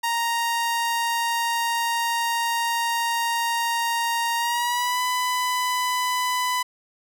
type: tone with pitch glide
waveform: sawtooth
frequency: 932.3 to 999.2 Hz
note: A#5 to B5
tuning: 0 to +20 cents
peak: -18 dBFS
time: 0.03-6.63 s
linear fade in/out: 10 ms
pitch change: +120 cents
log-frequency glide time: 4.37-5.01 s
effects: none